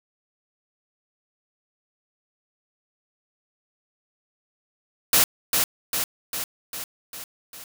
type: noise with echo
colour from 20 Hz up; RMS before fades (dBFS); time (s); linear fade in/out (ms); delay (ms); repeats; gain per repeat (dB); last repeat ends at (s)
white; -17; 5.13-5.24; 2; 400; 6; -4; 7.64
effects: none